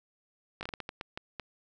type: slowing click train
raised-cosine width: 0.3 ms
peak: -21 dBFS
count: 10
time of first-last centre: 0.61-1.397 s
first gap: 19 ms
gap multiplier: 1.36
effects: none